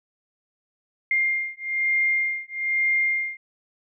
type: beating tone pair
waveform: sine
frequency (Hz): 2112 / 2113.1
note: C7 / C7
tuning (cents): +16 / +17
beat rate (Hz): 1.1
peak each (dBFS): -24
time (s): 1.11-3.37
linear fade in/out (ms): 2
effects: none